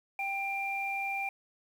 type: tone pair together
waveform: sine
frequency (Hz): 787.5 / 2379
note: G5 / D7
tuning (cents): +8 / +22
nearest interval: octave + perfect fifth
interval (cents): 1914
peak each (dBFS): -35 / -33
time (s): 0.19-1.29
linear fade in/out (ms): 2
effects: 9-bit